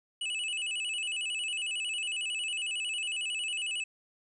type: tone with vibrato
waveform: square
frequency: 2768 Hz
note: F7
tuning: 16 cents flat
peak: -32 dBFS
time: 0.21-3.84 s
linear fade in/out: 5 ms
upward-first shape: square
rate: 11 Hz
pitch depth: 99 cents each way
effects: resampled to 24000 Hz + 11-bit

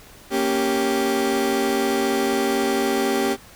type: chord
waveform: 30% pulse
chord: G diminished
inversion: first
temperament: equal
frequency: 233.1 / 277.2 / 392 Hz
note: Bb3 / Db4 / G4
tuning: 0 / 0 / 0 cents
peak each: -23 / -22 / -19 dBFS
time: 0.3-3.37 s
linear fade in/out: 50 ms
effects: pink hiss -46 dBFS RMS until 3.55 s

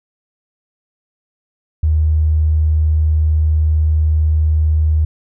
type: tone with tanh clipping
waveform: triangle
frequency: 77.78 Hz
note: D#2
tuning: in tune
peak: -10 dBFS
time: 1.83-5.05 s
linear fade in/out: 5 ms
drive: 3 dB
effects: none

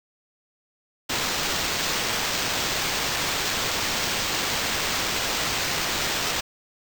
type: noise with sample-and-hold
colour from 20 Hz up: blue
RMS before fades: -26 dBFS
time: 1.09-6.41 s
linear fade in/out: 10 ms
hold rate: 11025 Hz
effects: none

